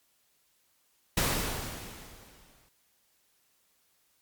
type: noise with exponential decay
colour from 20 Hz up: pink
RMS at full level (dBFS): -25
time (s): 1.17-2.69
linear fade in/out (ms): 5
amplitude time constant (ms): 330
effects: white hiss -70 dBFS RMS until 4.21 s + MP3 96 kbps